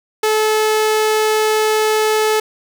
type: tone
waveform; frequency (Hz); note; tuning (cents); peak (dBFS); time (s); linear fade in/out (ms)
sawtooth; 432.4; A4; -30; -9; 0.23-2.4; 5
effects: none